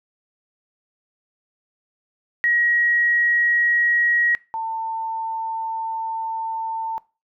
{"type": "tone pair in turn", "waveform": "sine", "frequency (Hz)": [1900, 896.7], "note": ["A#6", "A5"], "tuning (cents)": [33, 33], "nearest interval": "octave + minor second", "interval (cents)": 1300, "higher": "first", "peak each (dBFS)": [-16, -23], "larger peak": "first", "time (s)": [[2.44, 4.35], [4.54, 6.98]], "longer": "second", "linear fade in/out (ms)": 0, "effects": ["noise-tail reverb RT60 0.3 s tail -21 dB re dry"]}